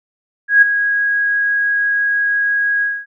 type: tone with ADSR envelope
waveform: sine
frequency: 1649 Hz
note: G#6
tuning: 13 cents flat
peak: -3 dBFS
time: 0.48-3.06 s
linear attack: 140 ms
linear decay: 12 ms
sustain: -10 dB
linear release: 240 ms
effects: none